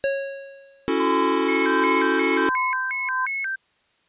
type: tone with exponential decay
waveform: square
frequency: 550 Hz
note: C#5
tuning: 14 cents flat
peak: -19 dBFS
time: 0.04-0.92 s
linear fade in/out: 0 ms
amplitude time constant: 190 ms
type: chord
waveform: square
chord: F# minor seventh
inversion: second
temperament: equal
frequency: 277.2 / 329.6 / 370 / 440 Hz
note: C#4 / E4 / F#4 / A4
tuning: 0 / 0 / 0 / 0 cents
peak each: -26 dBFS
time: 0.88-2.49 s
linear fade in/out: 0 ms
type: tone with tremolo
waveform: sine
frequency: 1022 Hz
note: C6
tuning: 41 cents flat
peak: -21 dBFS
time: 0.99-3.26 s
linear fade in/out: 10 ms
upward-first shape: sine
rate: 1.4 Hz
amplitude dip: 80%
type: tone with vibrato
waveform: sine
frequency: 1849 Hz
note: A#6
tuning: 15 cents flat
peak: -24 dBFS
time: 1.48-3.56 s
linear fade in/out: 10 ms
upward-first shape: square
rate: 2.8 Hz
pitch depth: 290 cents each way
effects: white hiss -64 dBFS RMS until 4.08 s + resampled to 8000 Hz